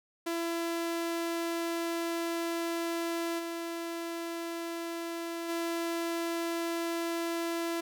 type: tone with level steps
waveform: sawtooth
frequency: 336 Hz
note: E4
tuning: 33 cents sharp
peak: -27 / -31 / -27 dBFS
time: 0.26-7.81 s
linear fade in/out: 10 ms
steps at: 3.38 / 5.48 s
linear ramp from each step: 20 ms
effects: none